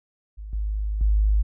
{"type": "tone with level steps", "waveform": "sine", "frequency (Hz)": 52, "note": "G#1", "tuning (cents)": 3, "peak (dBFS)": [-33, -23, -16], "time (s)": [0.37, 1.43], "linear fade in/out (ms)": 20, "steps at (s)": [0.53, 1.01], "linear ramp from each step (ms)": 2, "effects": []}